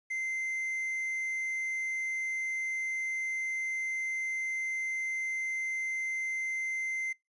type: tone with quantisation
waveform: triangle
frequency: 2078 Hz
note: C7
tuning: 12 cents flat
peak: -30 dBFS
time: 0.1-7.13 s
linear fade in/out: 10 ms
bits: 10
effects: noise-tail reverb RT60 0.2 s tail -26 dB re dry + resampled to 24000 Hz